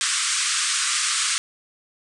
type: band-pass noise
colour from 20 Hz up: white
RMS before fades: -23 dBFS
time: 0.01-1.38 s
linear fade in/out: 0 ms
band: 1100 to 9400 Hz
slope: 96 dB/octave
effects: none